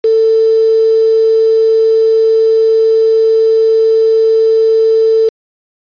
sine tone with quantisation, 445.5 Hz, A4, 22 cents sharp, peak -6 dBFS, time 0.04-5.29 s, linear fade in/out 5 ms, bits 4, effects resampled to 11025 Hz

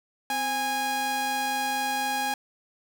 sawtooth tone pair together, 259.6 / 823 Hz, C4 / G#5, -13 / -16 cents, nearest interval octave + minor sixth, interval 1997 cents, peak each -33 / -22 dBFS, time 0.3-2.34 s, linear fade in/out 2 ms, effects none

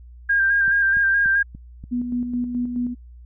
sine tone with vibrato, 1600 Hz, G6, 35 cents sharp, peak -15 dBFS, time 0.29-1.43 s, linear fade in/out 10 ms, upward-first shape square, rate 4.7 Hz, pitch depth 25 cents each way
click train, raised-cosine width 5 ms, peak -25 dBFS, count 5, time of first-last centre 0.68-1.839 s, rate 3.45 Hz
sine tone with tremolo, 244.4 Hz, B3, 18 cents flat, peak -20 dBFS, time 1.91-2.95 s, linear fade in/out 20 ms, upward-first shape square, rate 4.7 Hz, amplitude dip 45%
effects added 60 Hz sine -40 dBFS peak until 3.25 s

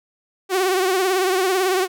sawtooth tone with vibrato, 374.4 Hz, F#4, 20 cents sharp, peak -13 dBFS, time 0.49-1.88 s, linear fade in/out 50 ms, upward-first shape triangle, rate 18 Hz, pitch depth 87 cents each way, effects none

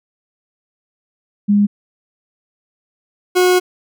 sine / 40% pulse tone pair in turn, 204.6 / 363.5 Hz, G#3 / F#4, -26 / -31 cents, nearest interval minor seventh, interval 995 cents, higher second, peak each -9 dBFS, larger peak neither, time 1.48-1.67 / 3.35-3.6 s, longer second, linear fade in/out 20 ms, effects none

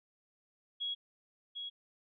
sine tone with echo, 3322 Hz, G#7, in tune, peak -34 dBFS, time 0.8-0.95 s, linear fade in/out 20 ms, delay 750 ms, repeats 1, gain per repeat -5 dB, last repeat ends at 1.7 s, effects none

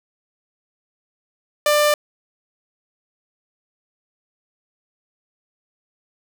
sawtooth tone, 594 Hz, D5, 20 cents sharp, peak -10 dBFS, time 1.66-1.94 s, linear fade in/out 2 ms, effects none

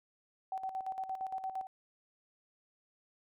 sine tone with tremolo, 762 Hz, G5, 49 cents flat, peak -34 dBFS, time 0.52-1.67 s, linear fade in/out 2 ms, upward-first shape square, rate 8.7 Hz, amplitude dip 65%, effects none

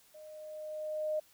sine tone with level ramp, 615 Hz, D#5, 20 cents flat, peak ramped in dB -49 to -29 dBFS, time 0.14-1.2 s, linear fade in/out 10 ms, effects white hiss -64 dBFS RMS until 1.33 s

